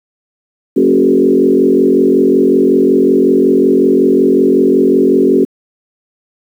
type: tone with frequency modulation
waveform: sine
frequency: 322 Hz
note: E4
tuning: 41 cents flat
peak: -5 dBFS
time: 0.76-5.45 s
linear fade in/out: 10 ms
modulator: 45.4 Hz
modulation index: 2.3
effects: high-pass 200 Hz 12 dB/octave + 7-bit

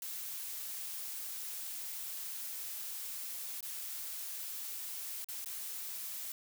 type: noise with dropouts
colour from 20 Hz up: blue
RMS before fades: -42 dBFS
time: 0.02-6.32 s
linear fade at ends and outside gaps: 2 ms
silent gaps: 3.607-3.627 / 5.245-5.286 / 5.446-5.459 s
effects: none

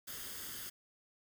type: noise with comb filter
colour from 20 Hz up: white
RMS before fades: -45 dBFS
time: 0.07-0.7 s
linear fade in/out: 10 ms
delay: 0.61 ms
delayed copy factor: +0.6
effects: none

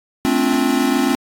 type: chord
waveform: square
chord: D minor seventh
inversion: second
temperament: equal with one note detuned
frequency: 220 / 261.6 / 288.3 / 349.2 Hz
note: A3 / C4 / D4 / F4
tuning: 0 / 0 / -32 / 0 cents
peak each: -24 / -18 / -21 / -23 dBFS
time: 0.25-1.15 s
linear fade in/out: 0 ms
effects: AAC 64 kbps

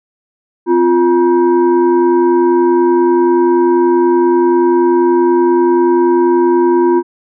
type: tone with frequency modulation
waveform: sine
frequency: 349.2 Hz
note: F4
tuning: in tune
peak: -7 dBFS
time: 0.66-7.03 s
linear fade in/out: 50 ms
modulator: 608 Hz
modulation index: 0.71
effects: none

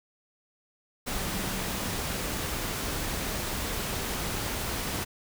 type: tone in noise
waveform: sine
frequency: 189.7 Hz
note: F#3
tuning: 43 cents sharp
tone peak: -39 dBFS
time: 1.14-1.92 s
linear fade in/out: 20 ms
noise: pink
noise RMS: -32 dBFS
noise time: 1.06-5.05 s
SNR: -10 dB
effects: none

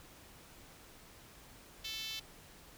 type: tone with high-pass filter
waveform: 5% pulse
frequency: 440 Hz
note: A4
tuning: in tune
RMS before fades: -42 dBFS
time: 1.84-2.2 s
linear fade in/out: 10 ms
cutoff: 3100 Hz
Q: 2.2
effects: pink hiss -57 dBFS RMS until 2.77 s

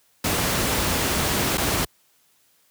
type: noise with dropouts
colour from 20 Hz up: pink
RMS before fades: -22 dBFS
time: 0.24-1.85 s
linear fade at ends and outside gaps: 5 ms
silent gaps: 1.574-1.579 s
effects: white hiss -62 dBFS RMS until 2.7 s + high-pass 60 Hz 12 dB/octave

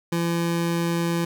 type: tone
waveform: 25% pulse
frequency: 169.4 Hz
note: E3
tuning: 48 cents sharp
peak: -18 dBFS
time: 0.12-1.25 s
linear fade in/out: 5 ms
effects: none

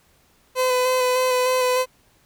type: tone with vibrato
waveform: 30% pulse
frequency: 507 Hz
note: B4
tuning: 45 cents sharp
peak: -15 dBFS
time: 0.55-1.86 s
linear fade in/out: 50 ms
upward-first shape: square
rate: 3.3 Hz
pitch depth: 15 cents each way
effects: pink hiss -59 dBFS RMS until 2.25 s

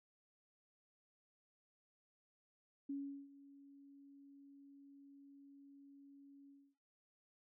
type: tone with ADSR envelope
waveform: sine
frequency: 279.3 Hz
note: C#4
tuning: 13 cents sharp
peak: -39 dBFS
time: 2.89-6.75 s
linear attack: 8 ms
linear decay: 380 ms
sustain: -19 dB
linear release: 260 ms
effects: noise-tail reverb RT60 0.7 s tail -18 dB re dry

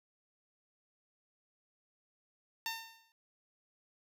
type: tone with exponential decay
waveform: 10% pulse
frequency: 906 Hz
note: A#5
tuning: 50 cents flat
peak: -25 dBFS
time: 2.66-3.12 s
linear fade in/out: 1 ms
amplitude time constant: 100 ms
effects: none

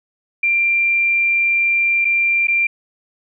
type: tone with dropouts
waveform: sine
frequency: 2373 Hz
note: D7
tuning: 17 cents sharp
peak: -13 dBFS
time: 0.43-2.67 s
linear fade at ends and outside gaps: 5 ms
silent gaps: 2.047-2.051 / 2.472-2.482 s
effects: none

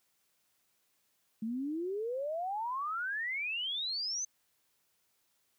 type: exponential sweep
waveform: sine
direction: up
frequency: 214.1 to 6300 Hz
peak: -33 dBFS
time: 1.42-4.25 s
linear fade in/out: 5 ms
effects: white hiss -75 dBFS RMS until 5.58 s + high-pass 60 Hz 12 dB/octave

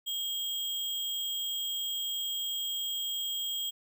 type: tone with sample-and-hold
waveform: sine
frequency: 3241 Hz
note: G#7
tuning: 43 cents flat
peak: -31 dBFS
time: 0.06-3.71 s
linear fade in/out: 20 ms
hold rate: 11025 Hz
effects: none

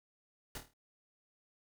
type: noise with echo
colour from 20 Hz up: pink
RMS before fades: -43 dBFS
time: 0.55-0.58 s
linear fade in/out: 2 ms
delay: 26 ms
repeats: 6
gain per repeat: -6 dB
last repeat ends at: 0.736 s
effects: none

